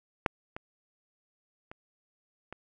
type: clicks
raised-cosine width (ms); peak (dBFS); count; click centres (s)
0.5; -9 / -23 / -28 / -26; 4; 0.262 / 0.565 / 1.715 / 2.526
effects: none